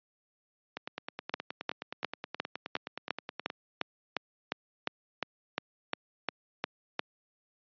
two click trains, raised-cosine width 0.3 ms, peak -13 / -20 dBFS, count 17 / 27, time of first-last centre 1.34-6.994 / 0.77-3.501 s, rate 2.83 / 9.52 Hz, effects high-pass 200 Hz 12 dB/octave + resampled to 11025 Hz

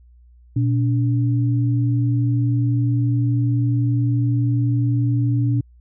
sine tone pair together, 120 / 288.2 Hz, B2 / D4, -49 / -33 cents, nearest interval octave + minor third, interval 1516 cents, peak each -16 / -24 dBFS, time 0.56-5.61 s, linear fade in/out 5 ms, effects added 60 Hz sine -46 dBFS peak until 5.8 s

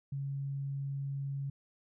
sine tone, 138.59 Hz, C#3, in tune, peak -34 dBFS, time 0.12-1.5 s, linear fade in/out 5 ms, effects none

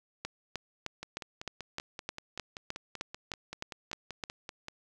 two click trains, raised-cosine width 0.2 ms, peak -23 / -18 dBFS, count 20 / 14, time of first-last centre 1.03-4.684 / 0.25-4.238 s, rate 5.2 / 3.26 Hz, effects none

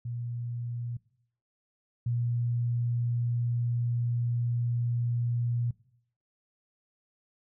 sine tone pair in turn, 119.5 / 119.5 Hz, A#2 / A#2, +43 / +43 cents, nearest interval unison, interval 0 cents, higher neither, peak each -32 / -26 dBFS, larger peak second, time 0.05-0.97 / 2.06-5.71 s, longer second, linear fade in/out 5 ms, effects noise-tail reverb RT60 0.7 s tail -21 dB re dry

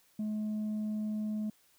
sine tone, 213.4 Hz, G#3, 47 cents sharp, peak -29 dBFS, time 0.19-1.5 s, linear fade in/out 5 ms, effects tanh soft clip ceiling -31 dBFS + white hiss -67 dBFS RMS until 1.78 s

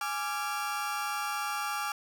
35% pulse chord, D diminished, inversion second, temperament equal with one note detuned, 830.6 / 1174.7 / 1377.7 Hz, Ab5 / D6 / F6, 0 / 0 / -24 cents, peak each -34 dBFS, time 0.01-1.92 s, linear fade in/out 2 ms, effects none

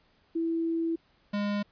sine / square tone pair in turn, 330 / 204.7 Hz, E4 / G#3, +2 / -25 cents, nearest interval minor sixth, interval 827 cents, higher first, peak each -26 / -28 dBFS, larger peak first, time 0.35-0.96 / 1.33-1.63 s, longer first, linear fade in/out 10 ms, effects pink hiss -66 dBFS RMS until 1.71 s + resampled to 11025 Hz

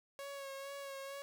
sawtooth tone with vibrato, 552 Hz, C#5, 7 cents flat, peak -40 dBFS, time 0.19-1.22 s, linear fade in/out 0 ms, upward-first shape sine, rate 2.2 Hz, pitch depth 28 cents each way, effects 12-bit

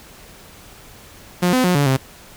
sawtooth tone with pitch steps, 178.3 / 255.3 / 179.9 / 143.1 / 132.7 Hz, F3 / C4 / F#3 / D3 / C3, +36 / -42 / -48 / -45 / +25 cents, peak -10 dBFS, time 1.42-1.97 s, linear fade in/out 10 ms, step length 110 ms, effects pink hiss -43 dBFS RMS until 2.36 s

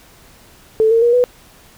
sine tone with pitch steps, 440 / 457.1 / 474.9 / 493.3 Hz, A4 / A#4 / A#4 / B4, 0 / -34 / +32 / -2 cents, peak -9 dBFS, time 0.8-1.24 s, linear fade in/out 0 ms, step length 110 ms, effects pink hiss -46 dBFS RMS until 1.77 s

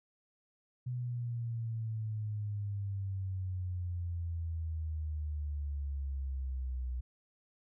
sine exponential sweep, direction down, 125.1 to 61.74 Hz, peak -34 dBFS, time 0.86-7.01 s, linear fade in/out 10 ms, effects none

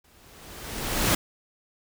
pink noise with exponential growth, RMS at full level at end -20 dBFS, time 0.04-1.15 s, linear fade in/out 5 ms, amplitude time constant 240 ms, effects none

